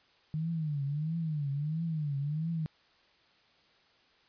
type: tone with vibrato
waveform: sine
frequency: 152.2 Hz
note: D#3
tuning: 38 cents flat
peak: -30 dBFS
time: 0.34-2.66 s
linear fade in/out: 0 ms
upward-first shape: triangle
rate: 1.5 Hz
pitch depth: 180 cents each way
effects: white hiss -65 dBFS RMS until 4.28 s + resampled to 11025 Hz